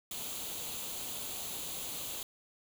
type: noise with comb filter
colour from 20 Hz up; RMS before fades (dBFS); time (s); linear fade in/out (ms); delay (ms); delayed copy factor
white; -40; 0.11-2.23; 2; 0.28; +0.6
effects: none